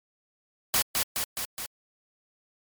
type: noise with echo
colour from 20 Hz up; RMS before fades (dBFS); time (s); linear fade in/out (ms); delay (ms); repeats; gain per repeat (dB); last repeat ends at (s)
white; -23; 0.74-0.82; 0; 210; 4; -3; 1.66
effects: MP3 96 kbps